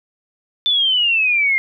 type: exponential sweep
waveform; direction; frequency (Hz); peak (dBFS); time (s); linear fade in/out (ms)
sine; down; 3545 to 2100; -13; 0.66-1.58; 0
effects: none